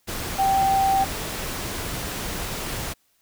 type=tone in noise; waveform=sine; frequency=778 Hz; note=G5; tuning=13 cents flat; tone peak=-17 dBFS; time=0.38-1.05 s; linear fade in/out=20 ms; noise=pink; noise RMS=-30 dBFS; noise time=0.07-2.94 s; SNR=+10 dB; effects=white hiss -66 dBFS RMS until 3.21 s